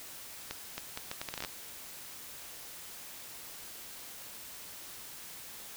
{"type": "accelerating click train", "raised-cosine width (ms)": 0.2, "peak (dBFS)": -19, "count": 12, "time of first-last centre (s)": [0.51, 1.448], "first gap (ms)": 270, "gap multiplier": 0.72, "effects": ["white hiss -47 dBFS RMS until 5.76 s"]}